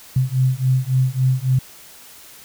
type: beating tone pair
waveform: sine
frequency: 128 / 131.6 Hz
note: C3 / C3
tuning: -38 / +10 cents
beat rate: 3.6 Hz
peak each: -18 dBFS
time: 0.16-1.59 s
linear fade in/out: 5 ms
effects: white hiss -43 dBFS RMS until 2.44 s